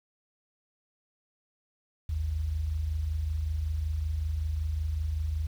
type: tone pair together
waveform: sine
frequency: 52.99 / 78.3 Hz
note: G#1 / D#2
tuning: +36 / +11 cents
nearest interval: perfect fifth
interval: 675 cents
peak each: -36 / -28 dBFS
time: 2.09-5.47 s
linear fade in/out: 5 ms
effects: 9-bit